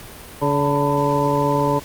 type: harmonic tone with a mistuned harmonic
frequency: 142.9 Hz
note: D3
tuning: 47 cents flat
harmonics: 1 / 2 / 3 / 4 / 6 / 7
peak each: -23 / -23 / -23 / -23 / -23 / -23 dBFS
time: 0.41-1.8 s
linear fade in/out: 20 ms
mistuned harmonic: 6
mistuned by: +68 cents
effects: pink hiss -38 dBFS RMS until 1.84 s + Opus 48 kbps